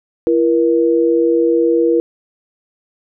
sine tone pair together, 336.9 / 475.8 Hz, E4 / A#4, +38 / +35 cents, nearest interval tritone, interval 597 cents, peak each -13 dBFS, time 0.27-2 s, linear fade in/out 0 ms, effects none

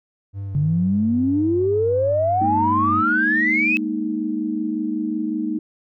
triangle tone with vibrato, 98 Hz, G2, in tune, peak -24 dBFS, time 0.33-3.04 s, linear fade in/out 50 ms, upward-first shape sine, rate 3 Hz, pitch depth 22 cents each way
sine exponential sweep, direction up, 140 to 2606 Hz, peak -16 dBFS, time 0.55-3.77 s, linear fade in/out 0 ms
sine chord, Ab suspended second, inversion none, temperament equal, 207.7 / 233.1 / 311.1 Hz, Ab3 / Bb3 / Eb4, 0 / 0 / 0 cents, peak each -28 / -26 / -23 dBFS, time 2.41-5.59 s, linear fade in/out 5 ms
effects tanh soft clip ceiling -5 dBFS

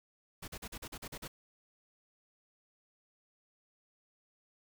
pink noise bursts, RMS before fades -44 dBFS, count 9, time 0.42-1.28 s, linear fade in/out 10 ms, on 60 ms, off 40 ms, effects none

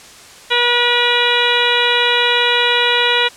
harmonic tone, 482.6 Hz, B4, 40 cents flat, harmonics 1 / 2 / 3 / 4 / 5 / 6 / 7 / 8, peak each -20 / -20 / -20 / -20 / -20 / -20 / -20 / -20 dBFS, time 0.5-3.29 s, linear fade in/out 20 ms, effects white hiss -39 dBFS RMS until 3.36 s + low-pass 8000 Hz 12 dB/octave

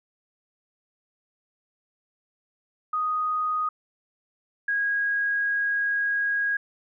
sine tone pair in turn, 1244.5 / 1643.1 Hz, D#6 / G#6, 0 / -19 cents, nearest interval perfect fourth, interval 481 cents, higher second, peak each -23 / -22 dBFS, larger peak second, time 2.93-3.69 / 4.68-6.57 s, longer second, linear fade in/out 5 ms, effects none

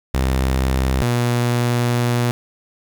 sawtooth tone pair in turn, 65.41 / 120.73 Hz, C2 / B2, 0 / -39 cents, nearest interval major seventh, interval 1061 cents, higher second, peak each -12 dBFS, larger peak neither, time 0.14-1.02 / 1.02-2.31 s, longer second, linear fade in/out 0 ms, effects 7-bit

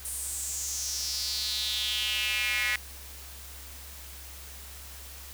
square tone with high-pass filter sweep, 114.2 Hz, A#2, 35 cents flat, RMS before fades -31 dBFS, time 0.05-2.76 s, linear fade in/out 0 ms, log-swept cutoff 9500 to 2000 Hz, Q 4.5, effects added 67 Hz sine -46 dBFS peak until 5.33 s + white hiss -46 dBFS RMS until 5.33 s

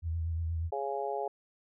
sine tone with vibrato, 82.41 Hz, E2, in tune, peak -30 dBFS, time 0.02-0.71 s, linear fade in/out 50 ms, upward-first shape triangle, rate 8.4 Hz, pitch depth 48 cents each way
harmonic tone, 138.59 Hz, C#3, in tune, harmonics 3 / 4 / 5 / 6, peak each -36 / -38 / -37 / -37 dBFS, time 0.72-1.28 s, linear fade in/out 5 ms
effects none

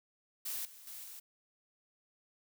blue noise with level steps, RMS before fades -39 / -55 / -47 / -49 dBFS, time 0.45-1.2 s, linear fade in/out 10 ms, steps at 0.65 / 0.87 / 1.04 s, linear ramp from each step 2 ms, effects none

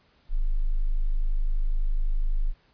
sine tone, 25.96 Hz, G#0, in tune, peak -20 dBFS, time 0.29-2.54 s, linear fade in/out 50 ms, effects pink hiss -63 dBFS RMS until 2.73 s + resampled to 11025 Hz

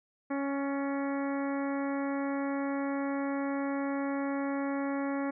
harmonic tone with a mistuned harmonic, 277.7 Hz, C#4, 3 cents sharp, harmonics 1 / 2 / 3 / 4 / 5 / 6 / 7 / 8, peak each -31 / -37 / -41 / -43 / -45 / -47 / -48 / -49 dBFS, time 0.3-5.31 s, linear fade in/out 10 ms, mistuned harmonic 6, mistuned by +37 cents, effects none

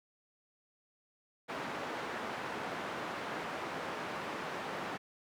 white band-pass noise, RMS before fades -40 dBFS, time 1.48-4.98 s, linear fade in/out 20 ms, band 170 to 1400 Hz, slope 12 dB/octave, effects none

